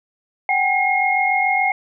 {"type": "tone cluster", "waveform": "sine", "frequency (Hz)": [756, 803, 2148], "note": ["F#5", "G5", "C7"], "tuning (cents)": [37, 41, 45], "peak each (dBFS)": [-20, -21, -18], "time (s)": [0.49, 1.72], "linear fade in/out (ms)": 2, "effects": []}